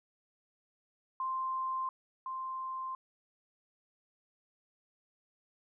sine tone pair in turn, 1046.5 / 1046.5 Hz, C6 / C6, 0 / 0 cents, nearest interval unison, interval 0 cents, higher neither, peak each -32 / -36 dBFS, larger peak first, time 1.2-1.89 / 2.26-2.95 s, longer neither, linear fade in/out 2 ms, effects none

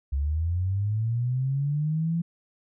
sine linear sweep, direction up, 66.6 to 170.4 Hz, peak -23 dBFS, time 0.12-2.22 s, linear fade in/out 10 ms, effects none

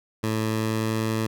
15% pulse tone with pitch glide, 110 to 110.96 Hz, A2 to A2, 0 to +15 cents, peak -17 dBFS, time 0.23-1.27 s, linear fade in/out 10 ms, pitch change +15 cents, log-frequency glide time 0.44-1.08 s, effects none

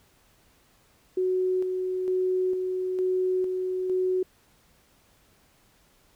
sine tone with tremolo, 370 Hz, F#4, in tune, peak -22 dBFS, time 1.17-4.23 s, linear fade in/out 5 ms, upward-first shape square, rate 1.1 Hz, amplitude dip 35%, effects pink hiss -62 dBFS RMS until 6.15 s

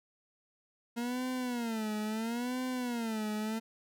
40% pulse tone with vibrato, 233.1 Hz, A#3, in tune, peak -32 dBFS, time 0.96-3.6 s, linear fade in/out 20 ms, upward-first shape sine, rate 0.74 Hz, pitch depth 160 cents each way, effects none

